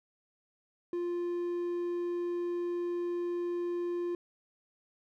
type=tone; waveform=triangle; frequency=349.2 Hz; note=F4; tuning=in tune; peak=-29 dBFS; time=0.93-4.15 s; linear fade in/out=2 ms; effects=none